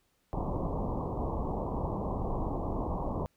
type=low-pass noise; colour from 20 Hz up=pink; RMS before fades=-33 dBFS; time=0.33-3.26 s; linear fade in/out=0 ms; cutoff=1100 Hz; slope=96 dB/octave; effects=pink hiss -73 dBFS RMS until 3.36 s